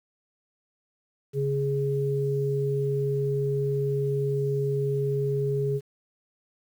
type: tone pair together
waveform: sine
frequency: 138.59 / 415.3 Hz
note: C#3 / G#4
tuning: 0 / 0 cents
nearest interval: octave + perfect fifth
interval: 1900 cents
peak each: -26 dBFS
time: 1.33-5.81 s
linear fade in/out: 50 ms
effects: 9-bit